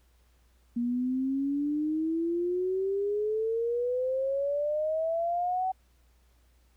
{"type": "exponential sweep", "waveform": "sine", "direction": "up", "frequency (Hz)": [235.9, 760], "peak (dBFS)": -26, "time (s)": [0.76, 5.72], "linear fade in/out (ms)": 10, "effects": ["added 60 Hz sine -61 dBFS peak until 6.76 s", "pink hiss -70 dBFS RMS until 6.76 s"]}